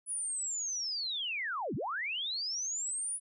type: linear two-way sweep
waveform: sine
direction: down then up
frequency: 10000 to 103.83 to 10000 Hz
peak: -33 dBFS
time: 0.06-3.2 s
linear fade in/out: 50 ms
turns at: 1.75 s
effects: none